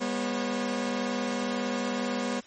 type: tone cluster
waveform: sawtooth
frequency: 201.7 / 243.8 / 543 Hz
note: G3 / B3 / C#5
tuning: +50 / -22 / -36 cents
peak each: -30 / -26 / -31 dBFS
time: 0-2.41 s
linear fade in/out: 20 ms
effects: white hiss -53 dBFS RMS until 2.46 s + MP3 32 kbps